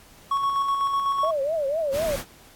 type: tone with tremolo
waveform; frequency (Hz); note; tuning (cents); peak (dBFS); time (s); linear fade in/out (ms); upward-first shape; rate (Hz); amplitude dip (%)
triangle; 1108.7; C#6; 0; -18; 0.31-1.31; 5; square; 8; 35
type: tone with vibrato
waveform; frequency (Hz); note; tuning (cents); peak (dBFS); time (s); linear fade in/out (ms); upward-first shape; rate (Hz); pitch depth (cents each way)
sine; 598; D5; +31; -22; 1.23-2.16; 5; triangle; 4; 210
type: noise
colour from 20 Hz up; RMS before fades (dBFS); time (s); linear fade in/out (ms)
pink; -33; 1.91-2.25; 50
effects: pink hiss -51 dBFS RMS until 2.55 s + AAC 64 kbps